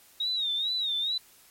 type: tone with vibrato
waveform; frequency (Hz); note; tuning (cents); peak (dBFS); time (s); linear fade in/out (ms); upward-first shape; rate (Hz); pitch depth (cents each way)
sine; 3756; A#7; +12; -26; 0.2-1.18; 5; sine; 2.3; 110
effects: white hiss -57 dBFS RMS until 1.5 s + MP3 64 kbps